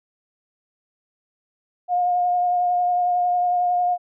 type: tone with vibrato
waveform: sine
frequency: 714 Hz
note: F5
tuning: 38 cents sharp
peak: -17 dBFS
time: 1.88-3.98 s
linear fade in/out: 50 ms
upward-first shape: triangle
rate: 11 Hz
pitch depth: 18 cents each way
effects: none